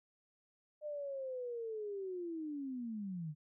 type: linear sweep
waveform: sine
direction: down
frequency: 607 to 144.5 Hz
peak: -39 dBFS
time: 0.81-3.35 s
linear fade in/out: 50 ms
effects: none